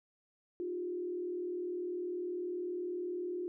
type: tone with frequency modulation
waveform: sine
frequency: 356.1 Hz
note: F4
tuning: 34 cents sharp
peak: -35 dBFS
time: 0.6-3.48 s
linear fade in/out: 0 ms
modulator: 39.9 Hz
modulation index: 0.63
effects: none